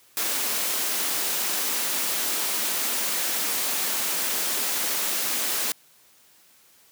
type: high-pass noise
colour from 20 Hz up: white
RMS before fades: -26 dBFS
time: 0.17-5.72 s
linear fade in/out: 0 ms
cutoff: 200 Hz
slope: 24 dB/octave
effects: white hiss -57 dBFS RMS until 6.91 s + high-pass 80 Hz 12 dB/octave